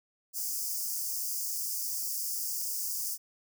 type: high-pass noise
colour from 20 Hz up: white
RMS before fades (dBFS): -34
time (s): 0.33-3.18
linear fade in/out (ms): 50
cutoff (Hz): 4800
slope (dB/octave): 96
effects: none